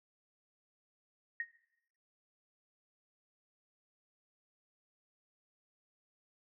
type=tone with exponential decay; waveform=sine; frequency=1864.7 Hz; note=A#6; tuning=in tune; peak=-31 dBFS; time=1.4-1.49 s; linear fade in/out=2 ms; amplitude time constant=19 ms; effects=noise-tail reverb RT60 0.8 s tail -17 dB re dry